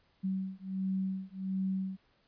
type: beating tone pair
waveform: sine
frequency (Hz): 189.5 / 190.9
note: F#3 / G3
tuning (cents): +42 / -46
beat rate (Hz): 1.4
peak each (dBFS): -35 / -35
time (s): 0.23-1.97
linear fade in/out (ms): 20
effects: pink hiss -70 dBFS RMS until 2.27 s + resampled to 11025 Hz